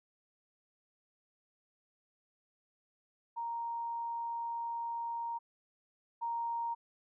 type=tone pair in turn; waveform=sine; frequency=932.3 / 932.3 Hz; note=A#5 / A#5; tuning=0 / 0 cents; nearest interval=unison; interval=0 cents; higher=neither; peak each=-35 / -33 dBFS; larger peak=second; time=3.36-5.39 / 6.21-6.75 s; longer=first; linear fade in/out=20 ms; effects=none